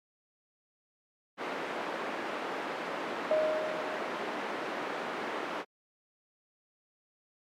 pink band-pass noise, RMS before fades -36 dBFS, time 1.37-5.65 s, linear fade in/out 50 ms, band 310 to 1900 Hz, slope 12 dB/octave
sine tone with exponential decay, 622.3 Hz, D#5, in tune, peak -22 dBFS, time 3.31-4.6 s, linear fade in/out 1 ms, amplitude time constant 280 ms
effects high-pass 200 Hz 12 dB/octave + MP3 96 kbps

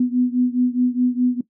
sine beating tone pair, 246.9 / 251.7 Hz, B3 / B3, 0 / +33 cents, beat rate 4.8 Hz, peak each -18 / -20 dBFS, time 0-1.41 s, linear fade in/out 5 ms, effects noise-tail reverb RT60 0.1 s tail -17 dB re dry

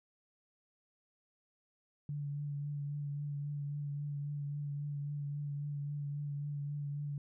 sine tone with vibrato, 144.6 Hz, D3, 27 cents flat, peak -36 dBFS, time 2.09-7.18 s, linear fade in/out 2 ms, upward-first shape triangle, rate 3.7 Hz, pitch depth 26 cents each way, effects none

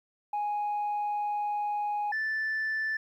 sine tone pair in turn, 830 / 1758.7 Hz, G#5 / A6, -1 / -1 cents, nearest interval octave + minor second, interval 1300 cents, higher second, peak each -26 dBFS, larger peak neither, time 0.33-2.12 / 2.12-2.97 s, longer first, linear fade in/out 5 ms, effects tanh soft clip ceiling -26 dBFS + 11-bit

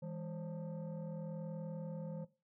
sine tone with frequency modulation, 162.1 Hz, E3, 29 cents flat, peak -40 dBFS, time 0.02-2.25 s, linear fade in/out 10 ms, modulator 365 Hz, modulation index 0.94, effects noise-tail reverb RT60 0.3 s tail -17 dB re dry + tanh soft clip ceiling -37 dBFS

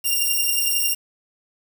5% pulse beating tone pair, 2784 / 2795 Hz, F7 / F7, -6 / +1 cents, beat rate 11 Hz, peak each -13 / -12 dBFS, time 0.04-0.95 s, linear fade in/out 20 ms, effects 7-bit

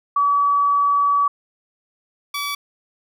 sine / 15% pulse tone pair in turn, 1142 / 1146.3 Hz, D6 / D6, -49 / -42 cents, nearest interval unison, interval 7 cents, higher second, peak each -14 / -17 dBFS, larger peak first, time 0.16-1.28 / 2.34-2.55 s, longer first, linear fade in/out 5 ms, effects none

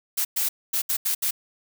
blue noise bursts at uneven times, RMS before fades -24 dBFS, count 6, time 0.17-0.25 / 0.36-0.49 / 0.73-0.82 / 0.89-0.97 / 1.05-1.15 / 1.22-1.31 s, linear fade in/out 10 ms, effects none

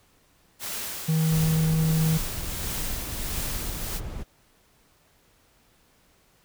white noise with tremolo, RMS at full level -32 dBFS, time 0.59-4.01 s, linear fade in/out 50 ms, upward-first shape triangle, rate 1.5 Hz, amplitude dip 45%
triangle tone, 159.4 Hz, D#3, 42 cents sharp, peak -18 dBFS, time 1.08-2.18 s, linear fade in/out 10 ms
brown noise, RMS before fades -33 dBFS, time 1.31-4.24 s, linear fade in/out 20 ms
effects pink hiss -62 dBFS RMS until 6.44 s

